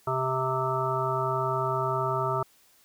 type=harmonic tone; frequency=130.81 Hz; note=C3; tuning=in tune; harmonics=1 / 3 / 5 / 7 / 9 / 10; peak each=-32 / -32 / -32 / -32 / -32 / -32 dBFS; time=0.07-2.43 s; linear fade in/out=5 ms; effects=white hiss -61 dBFS RMS until 2.84 s